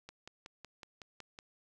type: click train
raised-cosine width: 0.2 ms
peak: -30 dBFS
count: 8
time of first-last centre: 0.09-1.389 s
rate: 5.39 Hz
effects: none